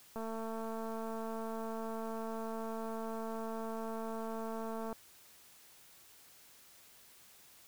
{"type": "click train", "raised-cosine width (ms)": 1, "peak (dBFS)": -29, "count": 1069, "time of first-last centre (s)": [0.16, 4.928], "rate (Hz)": 224, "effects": ["white hiss -60 dBFS RMS until 7.67 s"]}